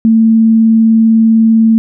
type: tone with vibrato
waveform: sine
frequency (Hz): 223.9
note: A3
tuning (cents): +30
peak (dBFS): -4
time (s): 0.05-1.78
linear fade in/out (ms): 0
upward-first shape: sine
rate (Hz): 20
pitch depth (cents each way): 19
effects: none